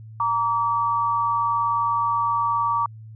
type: tone pair together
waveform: sine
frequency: 932 / 1151.1 Hz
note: A#5 / D6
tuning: -1 / -35 cents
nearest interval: major third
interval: 366 cents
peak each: -23 / -21 dBFS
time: 0.2-2.86 s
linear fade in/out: 2 ms
effects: added 110 Hz sine -38 dBFS peak until 3.15 s